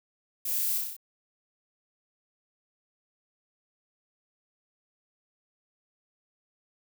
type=noise with echo; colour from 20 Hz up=violet; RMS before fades=-32 dBFS; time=0.45-0.78 s; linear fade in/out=5 ms; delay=31 ms; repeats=6; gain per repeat=-2 dB; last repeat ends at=0.966 s; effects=none